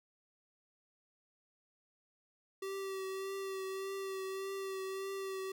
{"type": "tone with vibrato", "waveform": "square", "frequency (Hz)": 386, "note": "G4", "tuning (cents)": -27, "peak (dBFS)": -39, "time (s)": [2.62, 5.52], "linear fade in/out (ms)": 5, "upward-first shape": "triangle", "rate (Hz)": 1.7, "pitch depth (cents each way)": 24, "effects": []}